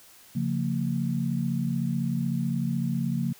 sine chord, Bb minor, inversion first, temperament equal with one note detuned, 138.59 / 174.61 / 228.4 Hz, Db3 / F3 / Bb3, 0 / 0 / -35 cents, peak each -29 dBFS, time 0.35-3.33 s, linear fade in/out 10 ms, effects white hiss -53 dBFS RMS until 3.39 s

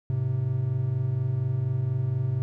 triangle tone pair together, 105.9 / 130.08 Hz, G#2 / C3, +34 / -10 cents, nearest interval major third, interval 356 cents, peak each -27 / -23 dBFS, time 0.1-2.42 s, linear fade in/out 0 ms, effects none

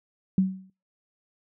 sine tone with exponential decay, 188.9 Hz, F#3, 36 cents sharp, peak -15 dBFS, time 0.38-0.7 s, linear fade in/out 2 ms, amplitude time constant 69 ms, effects noise-tail reverb RT60 0.3 s tail -25 dB re dry

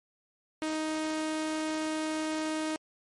sawtooth tone, 312.5 Hz, D#4, 8 cents sharp, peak -26 dBFS, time 0.62-2.76 s, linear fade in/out 0 ms, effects MP3 48 kbps

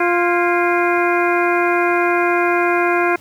harmonic tone with a mistuned harmonic, 349.2 Hz, F4, in tune, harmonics 1 / 2 / 3 / 4 / 5 / 6 / 7, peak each -17 / -20 / -22 / -23 / -24 / -25 / -25 dBFS, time 0-3.16 s, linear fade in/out 5 ms, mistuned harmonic 5, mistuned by -110 cents, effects pink hiss -46 dBFS RMS until 3.2 s + high-pass 80 Hz 12 dB/octave

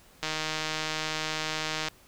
click train, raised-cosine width 0.2 ms, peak -13 dBFS, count 259, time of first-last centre 0.23-1.884 s, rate 156 Hz, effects pink hiss -57 dBFS RMS until 2.07 s

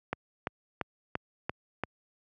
click train, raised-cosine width 0.5 ms, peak -15 dBFS, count 6, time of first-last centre 0.13-1.836 s, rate 2.93 Hz, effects high-pass 80 Hz 12 dB/octave

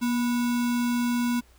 sine tone with sample-and-hold, 240 Hz, B3, 49 cents flat, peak -22 dBFS, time 0.01-1.41 s, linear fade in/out 20 ms, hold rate 1225 Hz, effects added 60 Hz sine -56 dBFS peak until 1.58 s + pink hiss -60 dBFS RMS until 1.58 s

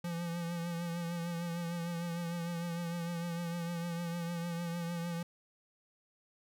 square tone with vibrato, 170.7 Hz, F3, 39 cents flat, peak -36 dBFS, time 0.04-5.23 s, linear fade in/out 5 ms, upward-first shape triangle, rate 6.6 Hz, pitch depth 44 cents each way, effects none

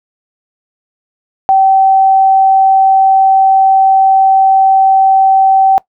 sine tone, 771 Hz, G5, 29 cents flat, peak -4 dBFS, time 1.49-5.78 s, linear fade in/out 0 ms, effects noise-tail reverb RT60 0.1 s tail -21 dB re dry

